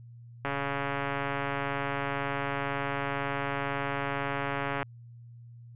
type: click train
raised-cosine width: 0.5 ms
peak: -16 dBFS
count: 614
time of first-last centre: 0.45-4.829 s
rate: 140 Hz
effects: added 118 Hz sine -46 dBFS peak until 5.75 s + resampled to 8000 Hz